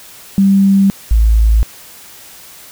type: tone pair in turn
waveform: sine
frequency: 195.9 / 54.97 Hz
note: G3 / A1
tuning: -1 / -1 cents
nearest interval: octave + minor seventh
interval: 2200 cents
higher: first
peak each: -6 dBFS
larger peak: neither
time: 0.38-0.9 / 1.11-1.63 s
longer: neither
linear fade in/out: 0 ms
effects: white hiss -37 dBFS RMS until 2.71 s